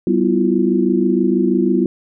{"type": "tone cluster", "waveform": "sine", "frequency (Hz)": [193.5, 248.8, 327.2, 353.4], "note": ["G3", "B3", "E4", "F4"], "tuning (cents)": [-22, 13, -13, 21], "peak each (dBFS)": -18, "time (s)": [0.07, 1.86], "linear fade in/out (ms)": 2, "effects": []}